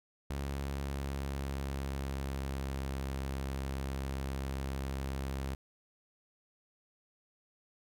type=tone with pitch glide; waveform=sawtooth; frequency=69.3 to 67.4 Hz; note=C#2 to C#2; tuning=0 to -48 cents; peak=-31 dBFS; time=0.3-5.55 s; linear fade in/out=5 ms; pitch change=-48 cents; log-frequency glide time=0.55-2.93 s; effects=none